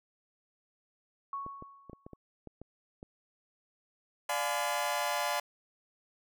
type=tone with exponential decay; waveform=sine; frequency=1108.7 Hz; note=C#6; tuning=in tune; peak=-33 dBFS; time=1.33-2.16 s; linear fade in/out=2 ms; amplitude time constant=180 ms
type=clicks; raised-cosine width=2 ms; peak=-32 dBFS; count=9; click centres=1.464 / 1.624 / 1.897 / 1.932 / 2.065 / 2.133 / 2.473 / 2.616 / 3.029 s
type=chord; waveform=sawtooth; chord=D diminished seventh; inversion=none; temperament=just; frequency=587.3 / 704.8 / 845.8 / 1014.9 Hz; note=D5 / F5 / Ab5 / Cb6; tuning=0 / +16 / +31 / +47 cents; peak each=-32 dBFS; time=4.29-5.4 s; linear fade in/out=5 ms
effects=none